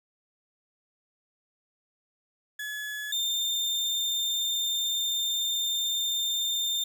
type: tone pair in turn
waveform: 35% pulse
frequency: 1703 / 3609 Hz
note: G#6 / A7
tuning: +43 / +43 cents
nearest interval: octave + minor second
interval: 1300 cents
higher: second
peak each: -31 / -24 dBFS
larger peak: second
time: 2.59-3.12 / 3.12-6.84 s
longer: second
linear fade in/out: 5 ms
effects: none